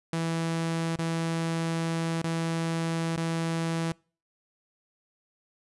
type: tone with dropouts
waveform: sawtooth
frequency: 164.81 Hz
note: E3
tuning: in tune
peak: -23 dBFS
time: 0.13-3.92 s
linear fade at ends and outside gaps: 2 ms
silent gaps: 0.959-0.988 / 2.217-2.241 / 3.162-3.174 s
effects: noise-tail reverb RT60 0.4 s tail -26 dB re dry + resampled to 24000 Hz